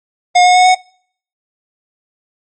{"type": "tone with pitch steps", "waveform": "square", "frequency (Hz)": [718, 724.7, 731.4, 738.2], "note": ["F5", "F#5", "F#5", "F#5"], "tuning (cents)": [48, -36, -20, -4], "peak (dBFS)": -6, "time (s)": [0.35, 0.75], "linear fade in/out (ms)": 10, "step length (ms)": 100, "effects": ["noise-tail reverb RT60 0.6 s tail -26 dB re dry", "MP3 32 kbps"]}